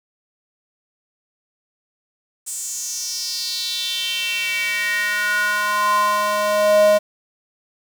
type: tone with high-pass filter sweep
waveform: square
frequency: 207.9 Hz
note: G#3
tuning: 2 cents sharp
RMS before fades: -20 dBFS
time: 2.46-6.99 s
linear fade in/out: 20 ms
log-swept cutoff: 8100 to 560 Hz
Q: 4.9
effects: 7-bit